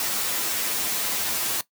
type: noise with comb filter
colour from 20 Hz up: white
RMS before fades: -26 dBFS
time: 0-1.61 s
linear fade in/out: 2 ms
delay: 8.9 ms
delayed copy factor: +0.75
effects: noise-tail reverb RT60 0.1 s tail -17 dB re dry + high-pass 150 Hz 12 dB/octave